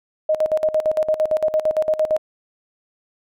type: tone with tremolo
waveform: sine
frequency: 622.3 Hz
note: D#5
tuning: in tune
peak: -14 dBFS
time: 0.29-2.18 s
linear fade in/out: 5 ms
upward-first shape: square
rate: 8.8 Hz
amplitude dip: 80%
effects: none